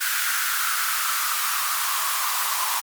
white noise with high-pass filter sweep, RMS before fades -24 dBFS, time 0-2.81 s, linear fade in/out 20 ms, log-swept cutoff 1500 to 1000 Hz, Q 5.4, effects Opus 48 kbps

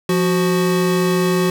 square tone pair together, 175 / 370.1 Hz, F3 / F#4, +4 / 0 cents, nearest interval octave + minor second, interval 1296 cents, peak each -18 dBFS, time 0.09-1.5 s, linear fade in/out 2 ms, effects none

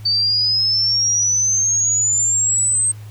sine exponential sweep, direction up, 4565 to 8372 Hz, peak -14 dBFS, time 0.05-2.92 s, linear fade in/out 10 ms, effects added 106 Hz sine -32 dBFS peak until 3.1 s + pink hiss -48 dBFS RMS until 3.1 s

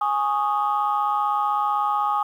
sine chord, Ab suspended fourth, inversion none, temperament equal, 830.6 / 1108.7 / 1244.5 Hz, Ab5 / Db6 / Eb6, 0 / 0 / 0 cents, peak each -22 / -26 / -23 dBFS, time 0.01-2.23 s, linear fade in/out 5 ms, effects tanh soft clip ceiling -12 dBFS + 9-bit

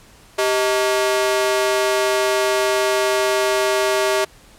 sawtooth ring-modulated tone, 511 Hz, C5, 41 cents flat, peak -9 dBFS, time 0.38-4.25 s, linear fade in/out 10 ms, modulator 119 Hz, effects pink hiss -48 dBFS RMS until 4.58 s + low-pass 12000 Hz 12 dB/octave

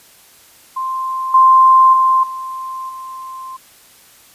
sine tone with level steps, 1046.5 Hz, C6, in tune, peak -18 / -5 / -9 / -23 / -27 dBFS, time 0.76-3.57 s, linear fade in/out 10 ms, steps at 1.34 / 1.93 / 2.23 / 2.89 s, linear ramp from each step 5 ms, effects white hiss -46 dBFS RMS until 4.34 s + resampled to 32000 Hz

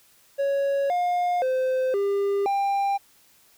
triangle tone with pitch steps, 556 / 711 / 517 / 400.1 / 795 Hz, C#5 / F5 / C5 / G4 / G5, +5 / +31 / -21 / +35 / +24 cents, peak -19 dBFS, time 0.38-2.98 s, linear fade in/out 20 ms, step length 520 ms, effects white hiss -58 dBFS RMS until 3.57 s

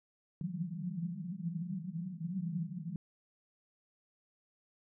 white band-pass noise, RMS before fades -39 dBFS, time 0.41-2.96 s, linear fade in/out 2 ms, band 160 to 190 Hz, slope 96 dB/octave, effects none

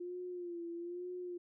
sine tone with vibrato, 350 Hz, F4, 4 cents sharp, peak -40 dBFS, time 0-1.38 s, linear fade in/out 10 ms, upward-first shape sine, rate 1.1 Hz, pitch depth 55 cents each way, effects none

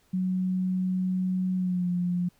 sine tone with pitch glide, 185 to 177.26 Hz, F#3 to F3, 0 to +26 cents, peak -24 dBFS, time 0.13-2.29 s, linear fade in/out 10 ms, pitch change -74 cents, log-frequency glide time 1.56-1.89 s, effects pink hiss -65 dBFS RMS until 2.39 s

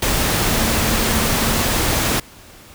sine tone in noise, 224.1 Hz, A3, 32 cents sharp, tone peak -25 dBFS, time 0.51-1.62 s, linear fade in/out 5 ms, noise pink, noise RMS -18 dBFS, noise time 0.02-2.2 s, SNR -10 dB, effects pink hiss -43 dBFS RMS until 2.74 s

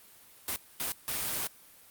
white noise bursts at uneven times, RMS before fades -33 dBFS, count 3, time 0.48-0.56 / 0.8-0.92 / 1.08-1.47 s, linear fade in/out 0 ms, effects white hiss -56 dBFS RMS until 1.9 s + Opus 32 kbps

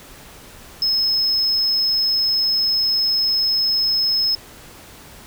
sine tone, 5180 Hz, E8, 31 cents flat, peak -13 dBFS, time 0.82-4.35 s, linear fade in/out 2 ms, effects tanh soft clip ceiling -15 dBFS + pink hiss -42 dBFS RMS until 5.26 s

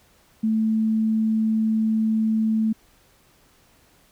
sine tone, 220 Hz, A3, in tune, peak -18 dBFS, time 0.43-2.73 s, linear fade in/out 10 ms, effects pink hiss -58 dBFS RMS until 4.11 s

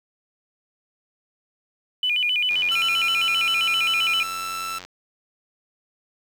sine tone with vibrato, 2700 Hz, E7, 41 cents sharp, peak -19 dBFS, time 2.03-4.23 s, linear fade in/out 2 ms, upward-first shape square, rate 7.6 Hz, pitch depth 180 cents each way
click train, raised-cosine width 0.2 ms, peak -21 dBFS, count 213, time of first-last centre 2.51-4.85 s, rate 90.6 Hz
sawtooth tone with pitch glide, 1348 to 1331 Hz, E6 to E6, +38 to +16 cents, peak -24 dBFS, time 2.71-4.79 s, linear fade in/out 10 ms, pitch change -22 cents, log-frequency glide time 2.81-4.3 s
effects 8-bit

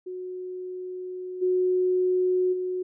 sine tone with level steps, 366.5 Hz, F#4, 16 cents flat, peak -32 / -20 / -26 dBFS, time 0.06-2.83 s, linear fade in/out 10 ms, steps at 1.41 / 2.52 s, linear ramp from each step 20 ms, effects none

